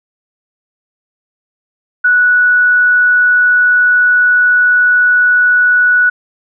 sine tone, 1473 Hz, F#6, 8 cents flat, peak -6 dBFS, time 2.04-6.1 s, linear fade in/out 10 ms, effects none

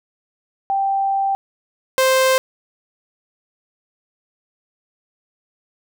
sine / sawtooth tone pair in turn, 784 / 523.3 Hz, G5 / C5, 0 / 0 cents, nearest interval perfect fifth, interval 700 cents, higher first, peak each -16 / -9 dBFS, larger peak second, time 0.7-1.35 / 1.98-2.38 s, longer first, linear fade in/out 0 ms, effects none

